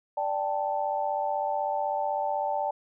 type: chord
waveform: sine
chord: D suspended fourth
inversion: none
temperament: equal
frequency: 587.3 / 784 / 880 Hz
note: D5 / G5 / A5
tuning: 0 / 0 / 0 cents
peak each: -31 / -30 / -30 dBFS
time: 0.17-2.71 s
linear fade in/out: 5 ms
effects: none